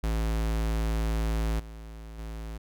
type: tone with level steps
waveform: square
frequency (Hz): 55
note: A1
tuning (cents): 0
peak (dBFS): -26 / -41 / -36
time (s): 0.03-2.58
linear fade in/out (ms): 10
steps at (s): 1.59 / 2.18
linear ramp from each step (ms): 10
effects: none